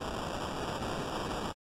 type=noise with sample-and-hold; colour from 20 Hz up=violet; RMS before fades=-36 dBFS; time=0-1.53 s; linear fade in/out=20 ms; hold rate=2100 Hz; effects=low-pass 8000 Hz 12 dB/octave + AAC 64 kbps